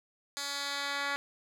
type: tone with band-pass filter sweep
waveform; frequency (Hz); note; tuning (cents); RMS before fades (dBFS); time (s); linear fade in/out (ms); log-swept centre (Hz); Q
10% pulse; 282.4; C#4; +32; -35; 0.37-1.16; 0; 5700 to 2200; 1.1
effects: none